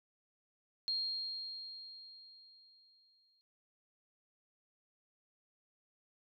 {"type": "tone with exponential decay", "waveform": "sine", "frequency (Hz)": 4230, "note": "C8", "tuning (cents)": 18, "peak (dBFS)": -32, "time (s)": [0.88, 3.41], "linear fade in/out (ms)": 0, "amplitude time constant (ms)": 550, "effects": []}